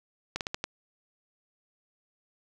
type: slowing click train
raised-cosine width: 0.2 ms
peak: -14 dBFS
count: 5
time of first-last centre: 0.36-0.641 s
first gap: 48 ms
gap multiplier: 1.26
effects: 9-bit